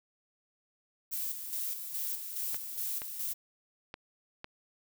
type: noise with tremolo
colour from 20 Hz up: violet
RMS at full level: -35 dBFS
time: 1.11-3.34 s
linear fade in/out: 20 ms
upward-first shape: square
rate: 2.4 Hz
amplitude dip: 50%
type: clicks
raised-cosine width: 0.3 ms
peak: -25 dBFS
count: 4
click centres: 2.545 / 3.019 / 3.941 / 4.444 s
effects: none